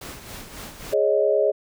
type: noise with tremolo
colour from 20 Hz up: pink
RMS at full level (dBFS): -36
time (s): 0.01-0.94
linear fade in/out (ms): 5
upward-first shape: sine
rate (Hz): 3.7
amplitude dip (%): 55
type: chord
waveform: sine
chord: Ab suspended fourth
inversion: none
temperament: just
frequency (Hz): 415.3 / 553.7 / 623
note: Ab4 / Db5 / Eb5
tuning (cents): 0 / -2 / +2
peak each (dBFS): -21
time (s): 0.92-1.52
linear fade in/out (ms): 20
effects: none